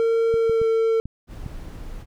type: tone with pitch glide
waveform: triangle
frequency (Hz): 456.5 to 450.5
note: A#4 to A4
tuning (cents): -36 to +41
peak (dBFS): -15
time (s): 0-1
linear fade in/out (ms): 0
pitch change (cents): -23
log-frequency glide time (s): 0.33-0.68
type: clicks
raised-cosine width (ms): 5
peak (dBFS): -20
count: 5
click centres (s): 0.341 / 0.496 / 0.616 / 1.056 / 1.463
type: noise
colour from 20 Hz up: brown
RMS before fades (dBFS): -35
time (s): 1.27-2.06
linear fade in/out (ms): 50
effects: none